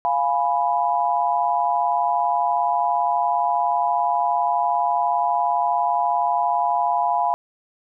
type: chord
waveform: sine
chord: F diminished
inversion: none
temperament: equal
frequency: 698.5 / 830.6 / 987.8 Hz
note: F5 / Ab5 / Cb6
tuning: 0 / 0 / 0 cents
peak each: -22 dBFS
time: 0.05-7.34 s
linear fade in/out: 0 ms
effects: none